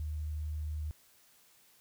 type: tone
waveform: sine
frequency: 76.3 Hz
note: D#2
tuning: 33 cents flat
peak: -34 dBFS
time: 0-0.91 s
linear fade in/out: 0 ms
effects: white hiss -64 dBFS RMS until 1.8 s